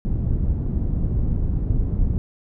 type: low-pass noise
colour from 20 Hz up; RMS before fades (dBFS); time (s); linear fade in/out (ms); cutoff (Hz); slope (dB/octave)
pink; -21; 0.05-2.18; 0; 160; 12
effects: none